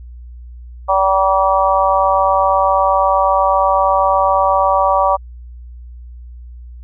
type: harmonic tone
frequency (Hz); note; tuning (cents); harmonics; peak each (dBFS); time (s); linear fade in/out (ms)
191.9; G3; -37; 3 / 4 / 5 / 6; -16 / -16 / -16 / -16; 0.88-5.17; 20
effects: added 60 Hz sine -31 dBFS peak until 6.83 s